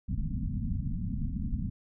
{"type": "low-pass noise", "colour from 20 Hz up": "pink", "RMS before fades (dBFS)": -32, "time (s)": [0.08, 1.7], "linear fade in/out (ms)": 10, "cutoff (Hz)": 260, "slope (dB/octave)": 96, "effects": []}